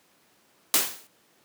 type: noise with exponential decay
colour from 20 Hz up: white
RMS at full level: -17 dBFS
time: 0.74-1.07 s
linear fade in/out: 1 ms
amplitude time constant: 70 ms
effects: pink hiss -62 dBFS RMS until 1.44 s + high-pass 200 Hz 12 dB/octave